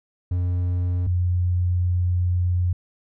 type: tone pair in turn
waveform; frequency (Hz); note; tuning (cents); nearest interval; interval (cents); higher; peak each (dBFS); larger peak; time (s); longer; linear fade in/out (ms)
triangle / sine; 89.2 / 89.2; F2 / F2; +37 / +37; unison; 0; neither; -18; neither; 0.31-1.07 / 1.07-2.73; second; 5
effects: none